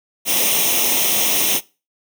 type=noise with comb filter; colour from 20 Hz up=white; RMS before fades=-17 dBFS; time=0.25-1.61 s; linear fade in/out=50 ms; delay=0.33 ms; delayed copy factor=+0.7; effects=noise-tail reverb RT60 0.3 s tail -21 dB re dry + high-pass 200 Hz 12 dB/octave